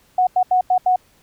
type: tone bursts at uneven times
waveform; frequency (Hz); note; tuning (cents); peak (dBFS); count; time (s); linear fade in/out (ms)
sine; 735; F#5; -12; -12; 5; 0.18-0.27 / 0.36-0.43 / 0.51-0.61 / 0.7-0.78 / 0.86-0.96; 5
effects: pink hiss -56 dBFS RMS until 1.22 s